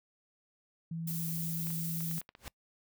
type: tone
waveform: sine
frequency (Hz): 164.81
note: E3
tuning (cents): 0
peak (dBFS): -35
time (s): 0.91-2.19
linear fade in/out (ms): 5
type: noise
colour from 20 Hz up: violet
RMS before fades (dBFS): -39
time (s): 1.07-2.21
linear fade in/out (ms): 5
type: clicks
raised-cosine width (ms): 0.3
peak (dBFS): -33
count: 8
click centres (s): 1.67 / 1.704 / 2.007 / 2.113 / 2.18 / 2.215 / 2.291 / 2.351
type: noise with exponential growth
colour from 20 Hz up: pink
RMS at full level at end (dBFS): -40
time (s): 2.36-2.48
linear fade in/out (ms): 0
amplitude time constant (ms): 24
effects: noise-tail reverb RT60 0.1 s tail -24 dB re dry